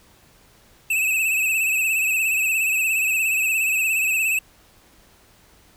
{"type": "tone with vibrato", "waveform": "square", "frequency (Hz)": 2600, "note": "E7", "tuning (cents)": -24, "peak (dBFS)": -19, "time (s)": [0.9, 4.39], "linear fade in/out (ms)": 5, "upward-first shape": "triangle", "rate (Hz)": 17, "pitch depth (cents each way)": 75, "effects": ["pink hiss -54 dBFS RMS until 5.76 s"]}